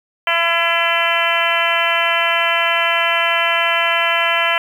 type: harmonic tone with a mistuned harmonic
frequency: 336.8 Hz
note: E4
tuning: 37 cents sharp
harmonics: 2 / 3 / 4 / 5 / 6 / 7 / 8 / 9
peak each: -22 / -22 / -22 / -22 / -22 / -22 / -22 / -22 dBFS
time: 0.27-4.58 s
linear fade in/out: 2 ms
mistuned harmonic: 9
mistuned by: +18 cents
effects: 7-bit